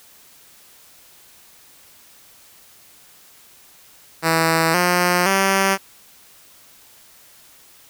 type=tone with pitch steps; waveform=5% pulse; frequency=163.1 / 177.86 / 193.96 Hz; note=E3 / F3 / G3; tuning=-18 / +32 / -18 cents; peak=-4 dBFS; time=4.22-5.78 s; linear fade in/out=50 ms; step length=520 ms; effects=white hiss -49 dBFS RMS until 7.89 s